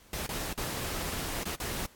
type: noise with dropouts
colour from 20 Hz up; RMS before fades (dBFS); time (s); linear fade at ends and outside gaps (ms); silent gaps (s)
pink; -35; 0.13-1.86; 2; 0.266-0.29 / 0.529-0.576 / 1.435-1.454 / 1.555-1.6
effects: pink hiss -58 dBFS RMS until 1.95 s + AAC 64 kbps